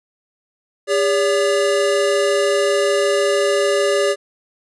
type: tone pair together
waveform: square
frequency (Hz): 403.5 / 570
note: G#4 / C#5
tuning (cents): -50 / +48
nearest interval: tritone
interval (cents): 598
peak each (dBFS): -18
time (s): 0.87-4.16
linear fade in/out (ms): 50
effects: resampled to 24000 Hz